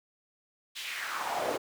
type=noise with high-pass filter sweep; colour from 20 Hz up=brown; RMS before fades=-34 dBFS; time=0.75-1.58 s; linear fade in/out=20 ms; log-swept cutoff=3300 to 430 Hz; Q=2.5; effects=none